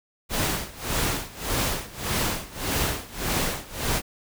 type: noise with tremolo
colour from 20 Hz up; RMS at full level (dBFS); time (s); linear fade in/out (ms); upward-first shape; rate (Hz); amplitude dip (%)
pink; -24; 0.29-4.02; 50; sine; 1.7; 90
effects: none